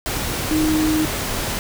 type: tone in noise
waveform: sine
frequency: 311.1 Hz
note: D#4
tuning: in tune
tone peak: -16 dBFS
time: 0.51-1.05 s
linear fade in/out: 0 ms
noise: pink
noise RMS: -24 dBFS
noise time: 0.06-1.59 s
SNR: +5 dB
effects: none